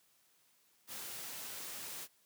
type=noise; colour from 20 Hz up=white; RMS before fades=-45 dBFS; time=0.87-2.08 s; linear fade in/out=50 ms; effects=white hiss -71 dBFS RMS until 2.25 s + high-pass 100 Hz 12 dB/octave